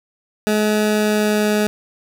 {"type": "tone with pitch glide", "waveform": "20% pulse", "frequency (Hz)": [212.4, 210.6], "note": ["G#3", "G#3"], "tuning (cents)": [39, 24], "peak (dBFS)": -10, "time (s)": [0.47, 1.67], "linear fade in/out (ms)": 0, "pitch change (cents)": -15, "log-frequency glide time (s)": [0.83, 1.52], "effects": []}